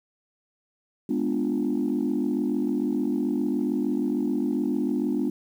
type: chord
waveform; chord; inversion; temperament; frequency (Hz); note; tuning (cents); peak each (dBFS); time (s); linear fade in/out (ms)
sine; G# diminished seventh; none; equal; 207.7 / 246.9 / 293.7 / 349.2; G#3 / B3 / D4 / F4; 0 / 0 / 0 / 0; -29 / -26 / -26 / -30; 1.09-5.3; 5
effects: tanh soft clip ceiling -16 dBFS + 9-bit